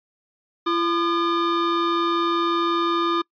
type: tone pair together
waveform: square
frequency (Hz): 339.4 / 1214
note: F4 / D#6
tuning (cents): -49 / -43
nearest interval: octave + minor seventh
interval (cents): 2206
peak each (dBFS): -23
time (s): 0.66-3.22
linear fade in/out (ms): 10
effects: noise-tail reverb RT60 0.1 s tail -25 dB re dry + resampled to 11025 Hz